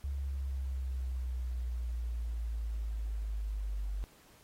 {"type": "exponential sweep", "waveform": "sine", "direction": "down", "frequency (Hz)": [69.9, 49], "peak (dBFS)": -33, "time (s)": [0.04, 4.04], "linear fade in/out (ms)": 0, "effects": ["pink hiss -62 dBFS RMS until 4.43 s", "AAC 48 kbps"]}